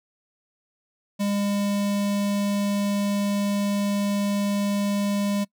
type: tone with notch filter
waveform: square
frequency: 202.4 Hz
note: G#3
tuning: 44 cents flat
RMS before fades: -24 dBFS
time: 1.19-5.45 s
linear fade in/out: 20 ms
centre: 1500 Hz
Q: 1.9
effects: noise-tail reverb RT60 0.1 s tail -24 dB re dry